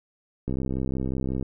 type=click train; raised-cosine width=3 ms; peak=-16 dBFS; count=63; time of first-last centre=0.48-1.427 s; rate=65.5 Hz; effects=none